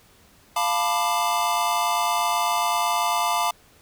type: chord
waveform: square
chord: B half-diminished seventh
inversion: second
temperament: equal with one note detuned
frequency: 698.5 / 880 / 987.8 / 1187.6 Hz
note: F5 / A5 / B5 / D6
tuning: 0 / 0 / 0 / +19 cents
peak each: -27 dBFS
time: 0.56-3.51 s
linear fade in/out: 5 ms
effects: pink hiss -55 dBFS RMS until 3.81 s